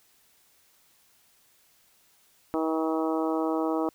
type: harmonic tone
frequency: 159.8 Hz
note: D#3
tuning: 47 cents sharp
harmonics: 2 / 3 / 4 / 5 / 6 / 7 / 8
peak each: -27 / -31 / -33 / -35 / -37 / -38 / -39 dBFS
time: 2.54-3.89 s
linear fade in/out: 0 ms
effects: white hiss -63 dBFS RMS until 3.94 s

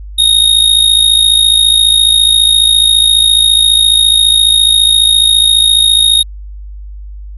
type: tone with amplitude modulation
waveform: square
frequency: 3729 Hz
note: A#7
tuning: in tune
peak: -3 dBFS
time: 0.18-6.23 s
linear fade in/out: 10 ms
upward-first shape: sine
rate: 54.6 Hz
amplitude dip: 65%
effects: added 50 Hz sine -24 dBFS peak until 7.37 s + resampled to 32000 Hz

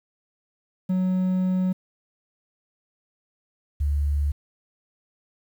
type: tone pair in turn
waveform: triangle / sine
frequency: 185 / 72.32 Hz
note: F#3 / D2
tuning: 0 / -26 cents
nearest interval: octave + major third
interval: 1626 cents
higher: first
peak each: -18 / -20 dBFS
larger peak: first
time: 0.89-1.73 / 3.8-4.32 s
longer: first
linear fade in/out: 10 ms
effects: 9-bit

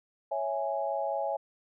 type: chord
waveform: sine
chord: C# minor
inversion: none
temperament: equal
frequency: 554.4 / 659.3 / 830.6 Hz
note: C#5 / E5 / G#5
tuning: 0 / 0 / 0 cents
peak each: -33 dBFS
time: 0.31-1.37 s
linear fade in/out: 10 ms
effects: none

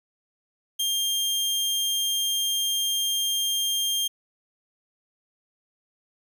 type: tone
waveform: sawtooth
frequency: 3200 Hz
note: G7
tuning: 35 cents sharp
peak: -20 dBFS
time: 0.79-4.08 s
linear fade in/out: 10 ms
effects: none

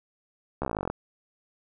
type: slowing click train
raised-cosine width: 1 ms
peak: -15 dBFS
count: 16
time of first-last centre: 0.62-0.9 s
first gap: 14 ms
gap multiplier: 1.04
effects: none

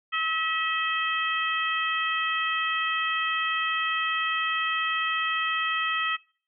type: harmonic tone with a mistuned harmonic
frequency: 645 Hz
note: E5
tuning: 38 cents flat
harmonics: 2 / 3 / 4 / 5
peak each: -28 / -30 / -31 / -32 dBFS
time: 0.12-6.17 s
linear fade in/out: 20 ms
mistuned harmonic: 5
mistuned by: -36 cents
effects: noise-tail reverb RT60 0.5 s tail -24 dB re dry

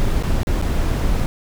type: noise with dropouts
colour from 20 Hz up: brown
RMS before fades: -18 dBFS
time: 0-1.26 s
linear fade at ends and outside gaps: 0 ms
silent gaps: 0.226-0.234 / 0.432-0.47 / 0.614-0.624 s
effects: none

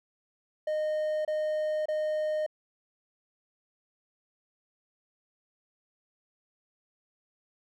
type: tone bursts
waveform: triangle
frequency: 615 Hz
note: D#5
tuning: 20 cents flat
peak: -25 dBFS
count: 3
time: 0.67-2.464 s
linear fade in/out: 5 ms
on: 580 ms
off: 27 ms
effects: none

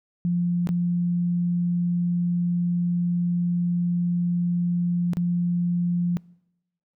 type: tone with dropouts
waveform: sine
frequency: 174.61 Hz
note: F3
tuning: in tune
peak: -20 dBFS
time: 0.25-6.17 s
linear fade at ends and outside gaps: 0 ms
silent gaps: 0.672-0.69 / 5.134-5.17 s
effects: noise-tail reverb RT60 0.9 s tail -25 dB re dry

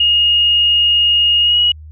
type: tone with pitch glide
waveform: sine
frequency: 2858 to 2905 Hz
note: F7 to F#7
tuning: +39 to -32 cents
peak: -9 dBFS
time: 0-1.72 s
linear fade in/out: 5 ms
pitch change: +29 cents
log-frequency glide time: 1.41-1.58 s
effects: added 77 Hz sine -32 dBFS peak until 1.91 s

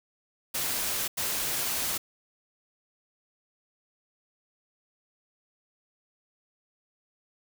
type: noise bursts at uneven times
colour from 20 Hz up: white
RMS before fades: -30 dBFS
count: 2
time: 0.54-1.08 / 1.17-1.98 s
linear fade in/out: 10 ms
effects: none

